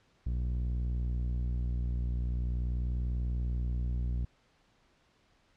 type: tone with low-pass filter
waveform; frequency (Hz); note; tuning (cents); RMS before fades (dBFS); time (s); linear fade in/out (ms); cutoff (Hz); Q
sawtooth; 60.4; B1; -38; -32; 0.26-4.25; 5; 150; 0.54
effects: pink hiss -68 dBFS RMS until 5.56 s + low-pass 5000 Hz 12 dB/octave